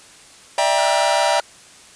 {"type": "chord", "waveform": "45% pulse", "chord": "E half-diminished seventh", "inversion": "third", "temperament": "just", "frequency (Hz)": [593.3, 659.3, 791.1, 949.3], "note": ["D5", "E5", "G5", "Bb5"], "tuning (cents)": [18, 0, 16, 31], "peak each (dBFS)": -21, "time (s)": [0.58, 1.4], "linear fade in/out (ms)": 2}
{"type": "tone with vibrato", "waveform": "square", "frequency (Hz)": 1406, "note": "F6", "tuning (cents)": 11, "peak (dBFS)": -30, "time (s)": [0.78, 1.41], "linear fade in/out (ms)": 5, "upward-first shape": "sine", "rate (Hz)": 20, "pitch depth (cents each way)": 95}
{"effects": ["white hiss -45 dBFS RMS until 1.95 s", "resampled to 22050 Hz"]}